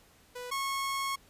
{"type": "tone pair in turn", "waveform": "sawtooth", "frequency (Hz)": [493.9, 1094.1], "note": ["B4", "C#6"], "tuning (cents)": [0, -23], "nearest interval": "octave + major second", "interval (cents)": 1377, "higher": "second", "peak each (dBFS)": [-35, -27], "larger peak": "second", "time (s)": [[0.35, 0.51], [0.51, 1.16]], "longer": "second", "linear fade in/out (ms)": 10, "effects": ["pink hiss -61 dBFS RMS until 1.29 s", "resampled to 32000 Hz"]}